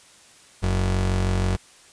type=tone pair together; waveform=35% pulse; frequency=46.25 / 92.5 Hz; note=F#1 / F#2; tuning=0 / 0 cents; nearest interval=octave; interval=1200 cents; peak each=-22 dBFS; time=0.62-1.57 s; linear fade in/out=20 ms; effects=white hiss -51 dBFS RMS until 1.92 s + resampled to 22050 Hz

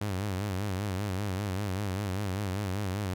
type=tone with vibrato; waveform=sawtooth; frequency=98 Hz; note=G2; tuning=in tune; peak=-26 dBFS; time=0.01-3.14 s; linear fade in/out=5 ms; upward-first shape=sine; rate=5.1 Hz; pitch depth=120 cents each way; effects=none

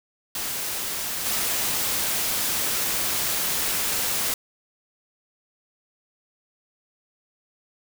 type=noise with level steps; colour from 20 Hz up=white; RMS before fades=-29 / -25 dBFS; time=0.35-4.34 s; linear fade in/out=2 ms; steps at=1.25 s; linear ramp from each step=5 ms; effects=none

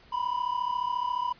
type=tone pair together; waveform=triangle; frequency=969.7 / 1004 Hz; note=B5 / B5; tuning=-32 / +28 cents; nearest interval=minor second; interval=60 cents; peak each=-28 dBFS; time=0.12-1.33 s; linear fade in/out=10 ms; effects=pink hiss -56 dBFS RMS until 1.39 s + resampled to 11025 Hz

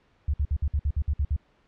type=tone bursts; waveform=sine; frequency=72 Hz; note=D2; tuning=34 cents flat; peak=-21 dBFS; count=10; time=0.28-1.364 s; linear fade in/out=5 ms; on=58 ms; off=56 ms; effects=pink hiss -64 dBFS RMS until 1.67 s + low-pass 3000 Hz 12 dB/octave

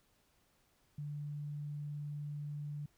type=tone; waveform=sine; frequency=146.83 Hz; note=D3; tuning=in tune; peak=-39 dBFS; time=0.98-2.86 s; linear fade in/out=5 ms; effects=pink hiss -73 dBFS RMS until 2.97 s

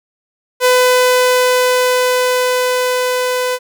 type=tone with level ramp; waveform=sawtooth; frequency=502 Hz; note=B4; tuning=28 cents sharp; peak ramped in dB=-4 to -11 dBFS; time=0.6-3.59 s; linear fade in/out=50 ms; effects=none

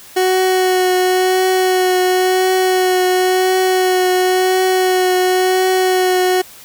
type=tone with vibrato; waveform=30% pulse; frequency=370 Hz; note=F#4; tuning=in tune; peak=-9 dBFS; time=0.16-6.42 s; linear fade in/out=10 ms; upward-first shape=triangle; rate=0.95 Hz; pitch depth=18 cents each way; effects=white hiss -39 dBFS RMS until 6.64 s

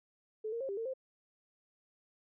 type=tone with pitch steps; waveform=sine; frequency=433.5 / 464.3 / 537 / 396.5 / 454.2 / 524 Hz; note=A4 / A#4 / C5 / G4 / A#4 / C5; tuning=-26 / -7 / +45 / +20 / -45 / +2 cents; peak=-35 dBFS; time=0.44-0.938 s; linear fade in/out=10 ms; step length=83 ms; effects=none

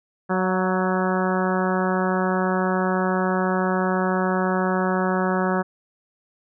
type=harmonic tone with a mistuned harmonic; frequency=186 Hz; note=F#3; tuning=9 cents sharp; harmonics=1 / 2 / 3 / 4 / 5 / 6 / 7 / 8 / 9; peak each=-23 / -26 / -28 / -29 / -30 / -31 / -31 / -32 / -33 dBFS; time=0.29-5.63 s; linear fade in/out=20 ms; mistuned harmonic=4; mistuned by=-22 cents; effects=none

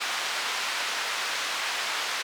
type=band-pass noise; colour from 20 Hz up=pink; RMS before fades=-30 dBFS; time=0-2.23 s; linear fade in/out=20 ms; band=1100 to 5100 Hz; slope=12 dB/octave; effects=none

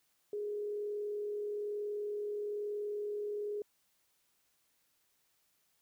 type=tone with frequency modulation; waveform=sine; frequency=415.3 Hz; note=G#4; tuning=in tune; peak=-35 dBFS; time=0.33-3.62 s; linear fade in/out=2 ms; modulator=41.1 Hz; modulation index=0.21; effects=white hiss -75 dBFS RMS until 5.81 s

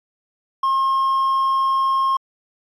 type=tone with hard clipping; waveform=sine; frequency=1072 Hz; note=C6; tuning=42 cents sharp; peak=-16 dBFS; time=0.63-2.17 s; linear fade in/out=5 ms; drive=2 dB; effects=MP3 96 kbps

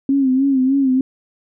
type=tone with vibrato; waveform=sine; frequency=267.2 Hz; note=C4; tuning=36 cents sharp; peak=-12 dBFS; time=0.09-1.01 s; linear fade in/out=2 ms; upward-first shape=sine; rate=3.3 Hz; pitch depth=72 cents each way; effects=none

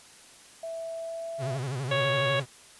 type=tone with pitch glide; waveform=sine; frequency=659.3 to 665.8 Hz; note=E5 to E5; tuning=0 to +17 cents; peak=-33 dBFS; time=0.63-1.57 s; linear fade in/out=5 ms; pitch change=+17 cents; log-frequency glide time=0.94-1.39 s
type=tone with vibrato; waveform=45% pulse; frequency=132 Hz; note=C3; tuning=16 cents sharp; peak=-30 dBFS; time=1.38-2.46 s; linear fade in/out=50 ms; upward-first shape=sine; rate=12 Hz; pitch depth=140 cents each way
type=harmonic tone; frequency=554.4 Hz; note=C#5; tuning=in tune; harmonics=1 / 2 / 3 / 4 / 5 / 6 / 7; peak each=-27 / -32 / -32 / -36 / -34 / -36 / -37 dBFS; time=1.91-2.4 s; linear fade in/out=5 ms
effects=white hiss -52 dBFS RMS until 2.79 s + resampled to 24000 Hz

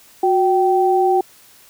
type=tone pair together; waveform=sine; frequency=366 / 774.5 Hz; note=F#4 / G5; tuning=-19 / -21 cents; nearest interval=octave + minor second; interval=1298 cents; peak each=-15 dBFS; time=0.23-1.21 s; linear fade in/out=5 ms; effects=white hiss -48 dBFS RMS until 1.69 s

